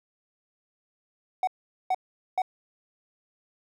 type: tone bursts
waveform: triangle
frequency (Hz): 746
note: F#5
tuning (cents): +14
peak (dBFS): -20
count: 3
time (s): 1.43-2.419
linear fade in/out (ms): 2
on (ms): 43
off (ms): 430
effects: none